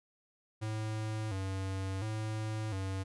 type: tone with vibrato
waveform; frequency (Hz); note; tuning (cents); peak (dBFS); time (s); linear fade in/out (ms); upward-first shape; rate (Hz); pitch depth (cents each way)
square; 102.1; G#2; -29; -35; 0.61-3.04; 20; square; 0.71; 110
effects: resampled to 24000 Hz